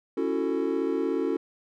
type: chord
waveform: triangle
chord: F# minor seventh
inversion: second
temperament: just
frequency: 277.5 / 333 / 370 / 444 Hz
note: C#4 / E4 / F#4 / A4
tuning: +2 / +18 / 0 / +16 cents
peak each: -28 dBFS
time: 0.17-1.37 s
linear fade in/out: 5 ms
effects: none